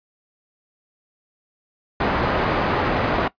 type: low-pass noise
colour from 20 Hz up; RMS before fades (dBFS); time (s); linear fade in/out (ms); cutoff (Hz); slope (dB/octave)
white; -21; 2-3.28; 5; 1100; 12
effects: noise-tail reverb RT60 0.1 s tail -18 dB re dry + resampled to 11025 Hz